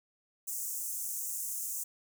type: high-pass noise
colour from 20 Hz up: pink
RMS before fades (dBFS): -37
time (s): 0.47-1.84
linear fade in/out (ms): 10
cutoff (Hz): 6500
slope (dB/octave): 48
effects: none